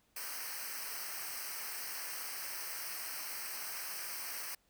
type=noise with comb filter; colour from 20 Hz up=white; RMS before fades=-42 dBFS; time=0.16-4.55 s; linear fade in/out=5 ms; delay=0.28 ms; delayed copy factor=-0.95; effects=pink hiss -73 dBFS RMS until 4.69 s